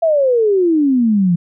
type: exponential sweep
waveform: sine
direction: down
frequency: 677 to 167.1 Hz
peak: -10 dBFS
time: 0.02-1.36 s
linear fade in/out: 10 ms
effects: none